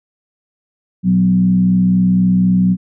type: tone with frequency modulation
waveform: sine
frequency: 184.3 Hz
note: F#3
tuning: 7 cents flat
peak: -9 dBFS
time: 1.03-2.77 s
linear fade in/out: 50 ms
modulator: 64 Hz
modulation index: 0.52
effects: none